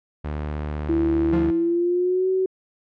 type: tone with vibrato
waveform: sawtooth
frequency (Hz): 75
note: D2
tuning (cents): +37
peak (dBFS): -22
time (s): 0.24-1.51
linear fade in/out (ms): 10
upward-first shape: triangle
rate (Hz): 16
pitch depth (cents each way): 21
type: tone with pitch glide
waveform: sine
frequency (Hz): 331.3 to 376.2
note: E4 to F#4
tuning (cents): +9 to +29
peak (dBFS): -18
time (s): 0.89-2.46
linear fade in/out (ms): 5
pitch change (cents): +220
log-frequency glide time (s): 1.54-2.29
type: tone with exponential decay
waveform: 45% pulse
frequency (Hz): 174.61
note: F3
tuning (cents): 0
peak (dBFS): -21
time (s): 1.33-1.84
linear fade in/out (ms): 2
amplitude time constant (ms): 110
effects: low-pass 2000 Hz 12 dB/octave